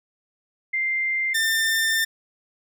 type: tone pair in turn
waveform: sine / sawtooth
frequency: 2093 / 1795.8 Hz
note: C7 / A6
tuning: 0 / +35 cents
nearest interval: minor third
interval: 265 cents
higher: first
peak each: -21 / -16 dBFS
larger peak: second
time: 0.73-1.34 / 1.34-2.05 s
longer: second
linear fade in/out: 10 ms
effects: none